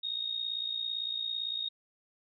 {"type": "tone with amplitude modulation", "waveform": "sine", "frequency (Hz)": 3729, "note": "A#7", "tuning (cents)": 0, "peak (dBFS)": -29, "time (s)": [0.03, 1.69], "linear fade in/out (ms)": 10, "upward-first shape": "sine", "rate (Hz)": 57.8, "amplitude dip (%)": 70, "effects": []}